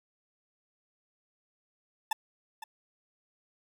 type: tone with echo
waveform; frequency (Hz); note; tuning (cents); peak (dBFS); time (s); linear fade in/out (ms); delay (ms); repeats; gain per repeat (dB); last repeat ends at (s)
40% pulse; 880; A5; 0; -25; 2.11-2.13; 5; 510; 1; -13; 2.64
effects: none